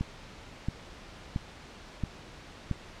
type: click train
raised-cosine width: 5 ms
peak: -17 dBFS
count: 5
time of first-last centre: 0.01-2.713 s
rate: 1.48 Hz
effects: pink hiss -48 dBFS RMS until 3 s + low-pass 5000 Hz 12 dB/octave